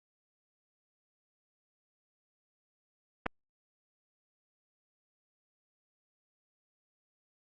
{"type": "clicks", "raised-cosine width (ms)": 0.5, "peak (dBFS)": [-22, -15], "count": 2, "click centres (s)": [3.26, 3.264], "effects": ["Opus 48 kbps"]}